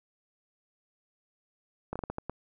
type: slowing click train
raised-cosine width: 1 ms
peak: -20 dBFS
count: 7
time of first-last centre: 1.93-2.296 s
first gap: 26 ms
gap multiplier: 1.34
effects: none